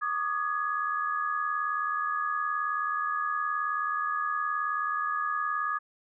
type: tone cluster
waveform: sine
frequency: 1149 / 1228 / 1679 Hz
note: D6 / D#6 / G#6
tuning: -38 / -23 / +18 cents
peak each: -35 / -29 / -33 dBFS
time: 0.01-5.79 s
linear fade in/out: 20 ms
effects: none